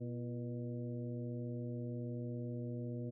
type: harmonic tone with a mistuned harmonic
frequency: 121.2 Hz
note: B2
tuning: 32 cents flat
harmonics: 1 / 2 / 3 / 4 / 5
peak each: -41 / -44 / -49 / -50 / -54 dBFS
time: 0-3.11 s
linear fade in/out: 20 ms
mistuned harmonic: 3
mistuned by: -70 cents
effects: none